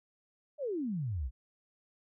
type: exponential sweep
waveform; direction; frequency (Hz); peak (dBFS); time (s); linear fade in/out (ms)
sine; down; 625 to 55; -32; 0.58-1.31; 50
effects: none